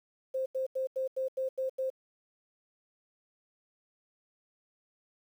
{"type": "tone bursts", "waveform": "sine", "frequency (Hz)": 525, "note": "C5", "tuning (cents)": 6, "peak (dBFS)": -29, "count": 8, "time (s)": [0.34, 1.902], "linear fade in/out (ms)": 10, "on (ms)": 120, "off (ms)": 86, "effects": ["10-bit"]}